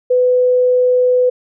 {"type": "tone", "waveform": "sine", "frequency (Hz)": 500, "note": "B4", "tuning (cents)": 21, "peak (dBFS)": -9, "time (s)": [0.1, 1.3], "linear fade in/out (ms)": 10, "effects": []}